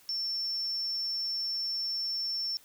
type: tone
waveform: sine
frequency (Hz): 5410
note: E8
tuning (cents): +44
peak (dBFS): -30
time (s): 0.09-2.57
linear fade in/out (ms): 0
effects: white hiss -59 dBFS RMS until 2.64 s